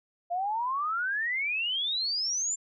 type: exponential sweep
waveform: sine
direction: up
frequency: 682 to 7350 Hz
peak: -27 dBFS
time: 0.3-2.56 s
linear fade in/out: 20 ms
effects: none